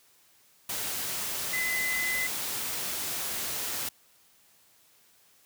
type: tone in noise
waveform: sine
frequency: 2023 Hz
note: B6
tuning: 41 cents sharp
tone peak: -28 dBFS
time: 1.53-2.27 s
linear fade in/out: 5 ms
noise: white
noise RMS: -33 dBFS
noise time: 0.69-3.89 s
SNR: +2 dB
effects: white hiss -62 dBFS RMS until 5.45 s + high-pass 60 Hz 12 dB/octave